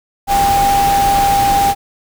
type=tone in noise; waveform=sine; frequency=797 Hz; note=G5; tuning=28 cents sharp; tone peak=-10 dBFS; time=0.27-1.75 s; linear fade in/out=50 ms; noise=pink; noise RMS=-20 dBFS; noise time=0.27-1.75 s; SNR=+7 dB; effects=none